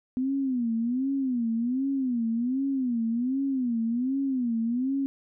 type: tone with vibrato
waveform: sine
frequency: 249.6 Hz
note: B3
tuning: 19 cents sharp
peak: -24 dBFS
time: 0.17-5.06 s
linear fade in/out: 0 ms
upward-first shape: sine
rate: 1.3 Hz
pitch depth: 170 cents each way
effects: none

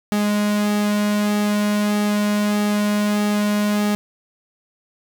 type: tone with flanger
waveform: sawtooth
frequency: 207.7 Hz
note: G#3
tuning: in tune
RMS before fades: -19 dBFS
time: 0.12-3.95 s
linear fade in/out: 0 ms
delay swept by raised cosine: 2 to 2.55 ms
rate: 1.6 Hz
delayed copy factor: -0.6
effects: none

